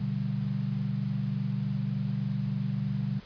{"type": "chord", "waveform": "sine", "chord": "G major", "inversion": "first", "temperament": "equal", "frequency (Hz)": [123.47, 146.83, 196], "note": ["B2", "D3", "G3"], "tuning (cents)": [0, 0, 0], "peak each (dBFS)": -32, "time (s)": [0, 3.2], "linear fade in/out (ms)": 10, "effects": ["pink hiss -51 dBFS RMS until 3.25 s", "resampled to 11025 Hz"]}